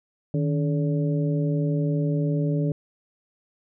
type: harmonic tone with a mistuned harmonic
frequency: 143.1 Hz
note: D3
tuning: 45 cents flat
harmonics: 1 / 2 / 3 / 4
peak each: -22 / -28 / -32 / -34 dBFS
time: 0.34-2.72 s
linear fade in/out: 2 ms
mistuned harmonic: 1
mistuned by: +130 cents
effects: none